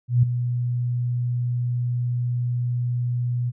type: tone with ADSR envelope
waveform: sine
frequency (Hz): 122.1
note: B2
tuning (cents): -19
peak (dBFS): -11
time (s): 0.08-3.52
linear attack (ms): 150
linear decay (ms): 6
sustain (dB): -10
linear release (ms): 35
effects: none